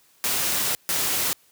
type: noise bursts at uneven times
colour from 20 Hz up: white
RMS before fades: -24 dBFS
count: 2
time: 0.24-0.75 / 0.89-1.33 s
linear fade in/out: 0 ms
effects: white hiss -59 dBFS RMS until 1.51 s + high-pass 60 Hz 12 dB/octave